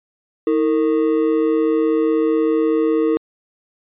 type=ring-modulated tone; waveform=triangle; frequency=388.1 Hz; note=G4; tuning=17 cents flat; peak=-9 dBFS; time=0.47-3.17 s; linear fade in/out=0 ms; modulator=68.1 Hz; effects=resampled to 8000 Hz